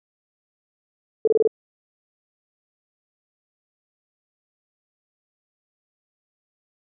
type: tone bursts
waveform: sine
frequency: 440 Hz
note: A4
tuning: in tune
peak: -13 dBFS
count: 5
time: 1.25-1.475 s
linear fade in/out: 2 ms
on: 25 ms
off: 25 ms
effects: none